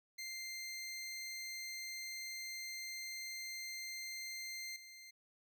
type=tone with level steps; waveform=20% pulse; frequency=2093 Hz; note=C7; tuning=in tune; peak=-38 / -48 dBFS; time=0.18-5.11 s; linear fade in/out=10 ms; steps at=4.76 s; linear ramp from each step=2 ms; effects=none